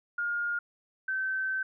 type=tone pair in turn; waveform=sine; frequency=1419 / 1540.7 Hz; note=F6 / G6; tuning=+27 / -30 cents; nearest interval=minor second; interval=143 cents; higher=second; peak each=-28 dBFS; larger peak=neither; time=0.18-0.59 / 1.08-1.63 s; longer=second; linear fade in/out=5 ms; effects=none